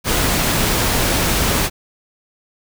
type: noise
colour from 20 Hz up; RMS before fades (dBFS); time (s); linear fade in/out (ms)
pink; -17; 0.04-1.7; 50
effects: none